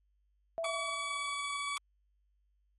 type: tone with exponential decay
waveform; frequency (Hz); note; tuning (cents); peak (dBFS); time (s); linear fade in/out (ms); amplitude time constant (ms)
sine; 662; E5; +7; -32; 0.58-1.6; 0; 220
type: tone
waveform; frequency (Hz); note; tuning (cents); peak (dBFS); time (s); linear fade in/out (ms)
20% pulse; 1140; C#6; +48; -31; 0.64-1.78; 5
effects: added 50 Hz sine -70 dBFS peak until 2.78 s + AAC 32 kbps